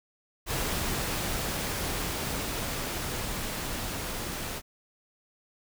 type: noise with level ramp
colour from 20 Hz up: pink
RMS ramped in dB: -30 to -35 dBFS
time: 0.46-4.62 s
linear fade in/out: 50 ms
effects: none